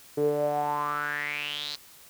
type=tone with band-pass filter sweep; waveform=sawtooth; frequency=146.83 Hz; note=D3; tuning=in tune; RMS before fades=-29 dBFS; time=0.17-1.76 s; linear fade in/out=10 ms; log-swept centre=390 to 4400 Hz; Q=7.3; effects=white hiss -52 dBFS RMS until 2.09 s